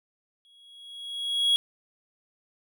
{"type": "tone with exponential growth", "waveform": "triangle", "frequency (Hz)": 3322, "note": "G#7", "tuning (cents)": 0, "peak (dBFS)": -16, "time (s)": [0.45, 1.56], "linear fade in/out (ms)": 0, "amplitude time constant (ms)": 240, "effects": []}